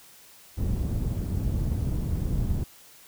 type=low-pass noise; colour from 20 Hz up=white; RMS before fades=-27 dBFS; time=0.57-2.64 s; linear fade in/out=10 ms; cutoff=110 Hz; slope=12 dB/octave; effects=white hiss -52 dBFS RMS until 3.07 s